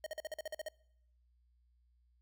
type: tone bursts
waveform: square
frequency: 622.3 Hz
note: D#5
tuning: in tune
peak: -39 dBFS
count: 10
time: 0.04-0.685 s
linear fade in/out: 2 ms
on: 24 ms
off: 45 ms
effects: noise-tail reverb RT60 0.8 s tail -25 dB re dry + added 60 Hz sine -68 dBFS peak until 2.21 s